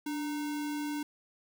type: tone with sample-and-hold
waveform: sine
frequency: 293.7 Hz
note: D4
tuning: in tune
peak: -32 dBFS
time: 0.06-1.03 s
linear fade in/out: 5 ms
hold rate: 1225 Hz
effects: none